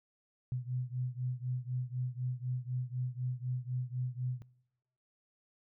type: beating tone pair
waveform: sine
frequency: 124.3 / 128.3 Hz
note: B2 / C3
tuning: +12 / -34 cents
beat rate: 4 Hz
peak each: -36 / -38 dBFS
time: 0.52-4.42 s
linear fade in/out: 0 ms
effects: noise-tail reverb RT60 0.9 s tail -23 dB re dry